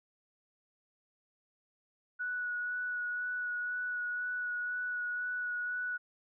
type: tone with vibrato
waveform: sine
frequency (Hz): 1469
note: F#6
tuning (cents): -13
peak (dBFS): -33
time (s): 2.19-5.98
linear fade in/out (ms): 20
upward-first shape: sine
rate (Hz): 2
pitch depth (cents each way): 13
effects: none